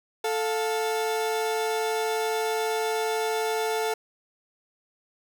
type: tone pair together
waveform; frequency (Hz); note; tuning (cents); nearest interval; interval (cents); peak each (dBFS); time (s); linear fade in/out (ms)
30% pulse; 440 / 705.6; A4 / F5; 0 / +18; minor sixth; 818; -23 / -29; 0.24-3.94; 5
effects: none